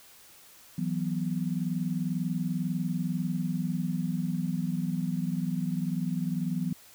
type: chord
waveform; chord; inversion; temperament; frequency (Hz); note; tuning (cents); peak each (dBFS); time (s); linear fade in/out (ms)
sine; E suspended second; none; equal; 164.81 / 185 / 246.9; E3 / F#3 / B3; 0 / 0 / 0; -31 / -31 / -34; 0.78-6.73; 5
effects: white hiss -54 dBFS RMS until 6.94 s